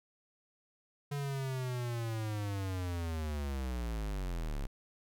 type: linear sweep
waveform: square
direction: down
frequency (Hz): 144.3 to 32.7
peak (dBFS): -35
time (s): 1.11-4.67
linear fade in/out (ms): 10
effects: none